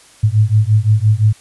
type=beating tone pair; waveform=sine; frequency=104.5 / 110.3 Hz; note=G#2 / A2; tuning=+11 / +5 cents; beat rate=5.8 Hz; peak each=-12 dBFS; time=0.23-1.33 s; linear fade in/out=10 ms; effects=white hiss -45 dBFS RMS until 1.4 s + resampled to 24000 Hz